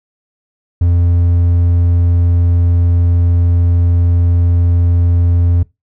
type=tone; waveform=triangle; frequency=86.6 Hz; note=F2; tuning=14 cents flat; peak=-6 dBFS; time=0.81-5.63 s; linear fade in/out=5 ms; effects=noise-tail reverb RT60 0.2 s tail -21 dB re dry